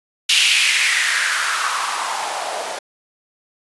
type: noise with band-pass filter sweep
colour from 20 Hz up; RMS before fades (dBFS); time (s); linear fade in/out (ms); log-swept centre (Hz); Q
blue; -19; 0.29-2.79; 5; 3000 to 580; 3.6
effects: resampled to 24000 Hz